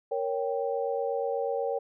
sine chord, G diminished, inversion first, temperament equal, 466.2 / 554.4 / 784 Hz, Bb4 / Db5 / G5, 0 / 0 / 0 cents, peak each -30 / -31 / -34 dBFS, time 0.11-1.79 s, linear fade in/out 10 ms, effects none

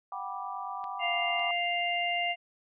sine chord, G major seventh, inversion third, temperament just, 735 / 784 / 980 / 1176 Hz, F#5 / G5 / B5 / D6, -12 / 0 / -14 / +2 cents, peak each -42 / -39 / -40 / -39 dBFS, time 0.12-1.51 s, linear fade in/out 2 ms
clicks, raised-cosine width 0.3 ms, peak -34 dBFS, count 2, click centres 0.841 / 1.395 s
harmonic tone, 698.5 Hz, F5, in tune, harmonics 1 / 3 / 4, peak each -31 / -32 / -32 dBFS, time 0.99-2.36 s, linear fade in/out 50 ms
effects none

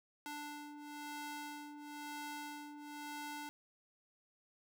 sawtooth ring-modulated tone, 589 Hz, D5, 5 cents sharp, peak -38 dBFS, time 0.26-3.49 s, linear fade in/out 0 ms, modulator 295 Hz, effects none

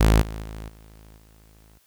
sawtooth tone with level steps, 53.9 Hz, A1, 35 cents flat, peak -10 / -27 / -30 / -42 / -47 dBFS, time 0-1.79 s, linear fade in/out 10 ms, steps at 0.21 / 0.42 / 0.68 / 1.17 s, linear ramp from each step 10 ms, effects white hiss -62 dBFS RMS until 1.86 s

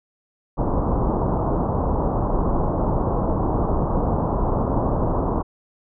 pink low-pass noise, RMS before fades -21 dBFS, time 0.57-5.43 s, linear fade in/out 20 ms, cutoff 1100 Hz, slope 48 dB/octave, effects none

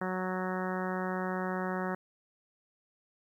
harmonic tone, 185 Hz, F#3, in tune, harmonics 1 / 2 / 3 / 4 / 5 / 6 / 7 / 8 / 9 / 10, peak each -35 / -38 / -40 / -41 / -42 / -43 / -43 / -44 / -45 / -45 dBFS, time 0.01-1.95 s, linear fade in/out 5 ms, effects 11-bit

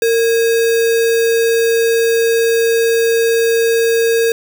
sine tone with sample-and-hold, 458.9 Hz, A#4, 27 cents flat, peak -10 dBFS, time 0.02-4.32 s, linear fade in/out 2 ms, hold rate 2100 Hz, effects none

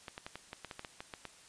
clicks, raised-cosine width 0.3 ms, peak -26 dBFS, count 12, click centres 0.082 / 0.179 / 0.265 / 0.356 / 0.531 / 0.647 / 0.712 / 0.794 / 0.848 / 1.005 / 1.138 / 1.253 s, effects white hiss -58 dBFS RMS until 1.48 s + resampled to 22050 Hz

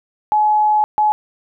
sine tone bursts at uneven times, 849 Hz, G#5, 38 cents sharp, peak -11 dBFS, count 2, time 0.32-0.84 / 0.98-1.12 s, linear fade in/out 0 ms, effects none

